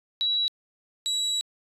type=tone pair in turn; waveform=sine / 35% pulse; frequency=3903 / 3903 Hz; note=B7 / B7; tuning=-21 / -21 cents; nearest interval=unison; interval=0 cents; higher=neither; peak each=-22 dBFS; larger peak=neither; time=0.21-0.48 / 1.06-1.41 s; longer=second; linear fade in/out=0 ms; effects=resampled to 32000 Hz